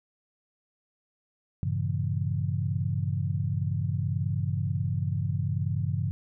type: chord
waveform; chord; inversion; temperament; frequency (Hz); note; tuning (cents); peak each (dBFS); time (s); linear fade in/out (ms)
sine; G diminished seventh; none; equal with one note detuned; 98 / 116.54 / 138.59 / 167.79; G2 / Bb2 / Db3 / Fb3; 0 / 0 / 0 / +31; -29 / -34 / -30 / -34; 1.63-6.11; 0
effects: none